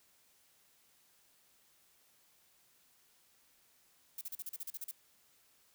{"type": "noise bursts", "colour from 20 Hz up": "violet", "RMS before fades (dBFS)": -42, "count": 11, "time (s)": [4.18, 4.913], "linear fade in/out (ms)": 5, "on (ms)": 33, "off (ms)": 37, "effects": ["white hiss -69 dBFS RMS until 5.74 s"]}